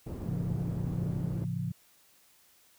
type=low-pass noise; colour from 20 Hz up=white; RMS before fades=-39 dBFS; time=0.06-1.45 s; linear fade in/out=10 ms; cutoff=240 Hz; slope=12 dB/octave
type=chord; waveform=sine; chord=A augmented; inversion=none; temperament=just; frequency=110 / 137.5 / 171.88 Hz; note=A2 / C#3 / E#3; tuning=0 / -14 / -27 cents; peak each=-36 / -35 / -34 dBFS; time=0.26-1.72 s; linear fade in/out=10 ms
effects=white hiss -63 dBFS RMS until 2.78 s